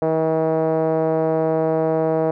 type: tone with low-pass filter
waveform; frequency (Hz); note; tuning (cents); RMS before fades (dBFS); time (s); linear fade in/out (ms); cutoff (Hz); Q
5% pulse; 159.9; D#3; +48; -19; 0.02-2.31; 2; 570; 2.6
effects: none